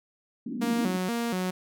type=band-pass noise; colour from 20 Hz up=pink; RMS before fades=-32 dBFS; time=0.46-0.97 s; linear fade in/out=5 ms; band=210 to 290 Hz; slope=48 dB/octave
type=tone with vibrato; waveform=sawtooth; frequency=207.7 Hz; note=G#3; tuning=in tune; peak=-23 dBFS; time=0.61-1.51 s; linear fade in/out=10 ms; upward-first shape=square; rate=2.1 Hz; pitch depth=210 cents each way
effects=none